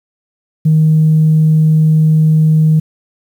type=tone; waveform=sine; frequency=156.6 Hz; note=D#3; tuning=11 cents sharp; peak=-5 dBFS; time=0.65-2.8 s; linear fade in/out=10 ms; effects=tanh soft clip ceiling -2 dBFS + 7-bit